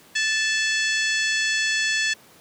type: harmonic tone with a mistuned harmonic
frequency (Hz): 877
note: A5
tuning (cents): -6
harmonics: 2 / 3 / 4 / 5 / 6 / 7 / 8 / 9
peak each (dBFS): -23 / -27 / -29 / -31 / -33 / -34 / -35 / -36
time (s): 0.15-2.14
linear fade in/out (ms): 10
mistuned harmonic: 4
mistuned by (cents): -53
effects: pink hiss -51 dBFS RMS until 2.4 s + high-pass 150 Hz 12 dB/octave